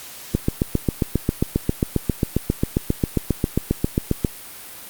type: click train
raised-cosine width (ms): 3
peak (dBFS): -4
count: 30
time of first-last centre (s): 0.35-4.248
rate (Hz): 7.44
effects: white hiss -38 dBFS RMS until 4.89 s + Opus 48 kbps